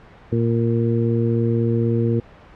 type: harmonic tone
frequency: 116.1 Hz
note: A#2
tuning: 7 cents flat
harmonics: 1 / 2 / 3 / 4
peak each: -19 / -22 / -24 / -25 dBFS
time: 0.32-2.2 s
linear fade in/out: 5 ms
effects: pink hiss -45 dBFS RMS until 2.55 s + low-pass 2000 Hz 12 dB/octave